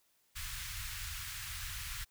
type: band-stop noise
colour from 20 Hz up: pink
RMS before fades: -42 dBFS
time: 0.35-2.05 s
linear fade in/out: 20 ms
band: 100 to 1400 Hz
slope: 24 dB/octave
effects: white hiss -73 dBFS RMS until 2.1 s